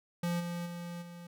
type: tone with level steps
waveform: square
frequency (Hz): 173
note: F3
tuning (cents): -16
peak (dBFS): -31 / -36 / -40 / -46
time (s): 0.23-1.27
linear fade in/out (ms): 5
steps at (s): 0.39 / 0.65 / 1.01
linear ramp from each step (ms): 20
effects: none